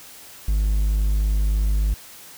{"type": "tone", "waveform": "triangle", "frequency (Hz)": 51.6, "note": "G#1", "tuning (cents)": -10, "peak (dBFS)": -15, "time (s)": [0.48, 1.94], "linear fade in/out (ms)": 5, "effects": ["white hiss -43 dBFS RMS until 2.37 s"]}